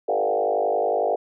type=tone with frequency modulation; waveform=sine; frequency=587.3 Hz; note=D5; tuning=in tune; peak=-19 dBFS; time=0.08-1.16 s; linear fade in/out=10 ms; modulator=51 Hz; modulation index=3.6; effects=none